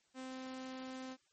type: tone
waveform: sawtooth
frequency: 259.7 Hz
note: C4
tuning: 13 cents flat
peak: -40 dBFS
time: 0.14-1.17 s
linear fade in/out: 50 ms
effects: white hiss -75 dBFS RMS until 1.32 s + MP3 32 kbps